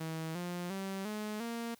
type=tone with pitch steps; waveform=sawtooth; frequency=160.8 / 176.37 / 193.45 / 212.2 / 232.7 Hz; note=E3 / F3 / G3 / G#3 / A#3; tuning=-43 / +17 / -23 / +38 / -3 cents; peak=-33 dBFS; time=0-1.75 s; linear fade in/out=10 ms; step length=350 ms; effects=white hiss -64 dBFS RMS until 1.79 s